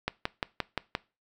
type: click train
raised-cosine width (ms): 0.3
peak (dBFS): -12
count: 6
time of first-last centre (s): 0.08-0.951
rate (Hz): 5.74
effects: noise-tail reverb RT60 0.3 s tail -21 dB re dry